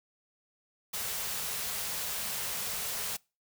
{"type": "band-stop noise", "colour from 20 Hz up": "white", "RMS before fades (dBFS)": -35, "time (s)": [0.93, 3.17], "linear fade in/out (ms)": 10, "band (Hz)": [240, 380], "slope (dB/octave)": 96, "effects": ["noise-tail reverb RT60 0.3 s tail -25 dB re dry"]}